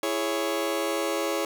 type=chord; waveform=sawtooth; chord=C# minor; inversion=first; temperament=just; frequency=332.6 / 415.8 / 554.4 Hz; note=E4 / G#4 / C#5; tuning=+16 / +2 / 0 cents; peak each=-26 / -27 / -25 dBFS; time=0.03-1.45 s; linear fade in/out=2 ms; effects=none